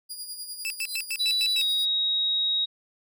20% pulse tone with tremolo, 4858 Hz, D#8, 42 cents flat, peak -27 dBFS, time 0.09-1.86 s, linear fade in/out 20 ms, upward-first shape sine, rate 10 Hz, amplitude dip 55%
sawtooth tone bursts, 2634 Hz, E7, 2 cents flat, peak -24 dBFS, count 7, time 0.65-1.614 s, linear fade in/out 0 ms, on 52 ms, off 100 ms
sawtooth tone with exponential growth, 4060 Hz, B7, 47 cents sharp, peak -24 dBFS, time 0.78-0.96 s, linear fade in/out 0 ms, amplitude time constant 38 ms
sine tone with pitch glide, 3951 to 3790 Hz, B7 to A#7, 0 to +28 cents, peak -22 dBFS, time 1.19-2.66 s, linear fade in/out 20 ms, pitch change -72 cents, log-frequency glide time 1.54-1.61 s
effects none

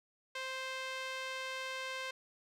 sawtooth tone with band-pass filter, 523.3 Hz, C5, in tune, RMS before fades -41 dBFS, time 0.35-2.11 s, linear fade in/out 5 ms, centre 2500 Hz, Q 0.89, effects none

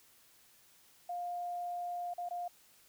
sine tone with dropouts, 705 Hz, F5, 16 cents sharp, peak -36 dBFS, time 1.09-2.48 s, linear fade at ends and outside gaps 5 ms, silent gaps 2.138-2.18 / 2.289-2.308 s, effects white hiss -64 dBFS RMS until 2.88 s

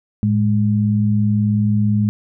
sine tone pair together, 109.27 / 207.7 Hz, A2 / G#3, -12 / 0 cents, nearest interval major seventh, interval 1112 cents, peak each -16 dBFS, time 0.23-2.09 s, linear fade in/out 0 ms, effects none

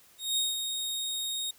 sawtooth tone with ADSR envelope, 3729 Hz, A#7, in tune, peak -22 dBFS, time 0.18-1.51 s, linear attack 190 ms, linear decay 180 ms, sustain -6 dB, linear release 6 ms, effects white hiss -59 dBFS RMS until 1.58 s

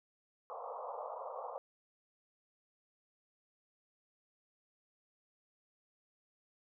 pink band-pass noise, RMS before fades -44 dBFS, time 0.5-1.58 s, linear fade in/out 0 ms, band 470 to 1200 Hz, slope 96 dB/octave, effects none

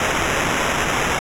violet noise with sample-and-hold, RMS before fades -20 dBFS, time 0-1.19 s, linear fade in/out 2 ms, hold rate 4410 Hz, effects low-pass 10000 Hz 12 dB/octave

